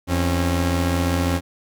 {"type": "tone pair together", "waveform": "sawtooth", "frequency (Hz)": [85.42, 271.2], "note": ["F2", "C#4"], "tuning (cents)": [-38, -38], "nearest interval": "octave + minor sixth", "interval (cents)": 2000, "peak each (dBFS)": [-16, -19], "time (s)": [0.07, 1.41], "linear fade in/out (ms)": 50, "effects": []}